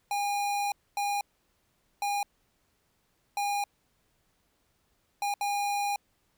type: tone bursts at uneven times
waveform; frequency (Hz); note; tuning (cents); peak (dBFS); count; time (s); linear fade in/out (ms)
square; 813; G#5; -37; -28; 6; 0.11-0.72 / 0.97-1.21 / 2.02-2.23 / 3.37-3.64 / 5.22-5.34 / 5.41-5.96; 2
effects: pink hiss -72 dBFS RMS until 6.37 s